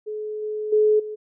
sine tone with level steps, 426.7 Hz, G#4, 47 cents sharp, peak -27 / -25 / -14 / -29 dBFS, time 0.06-1.16 s, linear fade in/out 20 ms, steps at 0.42 / 0.72 / 0.99 s, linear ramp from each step 10 ms, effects none

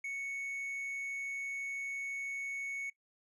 triangle tone, 2217 Hz, C#7, in tune, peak -35 dBFS, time 0.04-2.9 s, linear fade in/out 5 ms, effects noise-tail reverb RT60 0.1 s tail -20 dB re dry + resampled to 32000 Hz

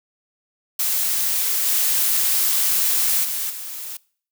blue noise with level steps, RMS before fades -21 / -19 / -25 / -32 dBFS, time 0.79-3.97 s, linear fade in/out 5 ms, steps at 1.65 / 3.23 / 3.49 s, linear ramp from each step 20 ms, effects noise-tail reverb RT60 0.5 s tail -23 dB re dry

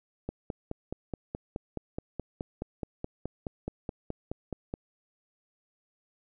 click train, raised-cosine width 2 ms, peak -20 dBFS, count 22, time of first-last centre 0.29-4.739 s, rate 4.72 Hz, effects none

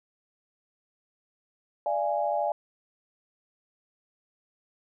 sine chord, D diminished, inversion none, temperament equal with one note detuned, 587.3 / 680.5 / 830.6 Hz, D5 / F5 / Ab5, 0 / -45 / 0 cents, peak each -29 dBFS, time 1.86-2.52 s, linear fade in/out 2 ms, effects none

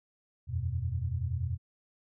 sine chord, E suspended second, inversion none, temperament just, 82.41 / 92.71 / 123.61 Hz, E2 / F#2 / B2, 0 / +4 / +2 cents, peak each -34 dBFS, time 0.47-1.58 s, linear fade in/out 50 ms, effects none

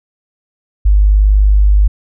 sine tone, 50.6 Hz, G#1, 44 cents flat, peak -5 dBFS, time 0.85-1.88 s, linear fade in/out 10 ms, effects none

